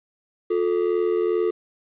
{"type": "ring-modulated tone", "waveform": "triangle", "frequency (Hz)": 397.7, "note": "G4", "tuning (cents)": 25, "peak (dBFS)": -14, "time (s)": [0.5, 1.51], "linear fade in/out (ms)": 10, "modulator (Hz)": 41.2, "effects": ["resampled to 8000 Hz", "9-bit"]}